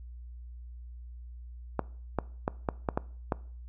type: clicks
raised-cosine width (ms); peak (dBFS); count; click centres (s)
1; -13; 7; 1.793 / 2.187 / 2.479 / 2.688 / 2.888 / 2.975 / 3.322
effects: noise-tail reverb RT60 0.5 s tail -21 dB re dry + added 60 Hz sine -42 dBFS peak until 3.68 s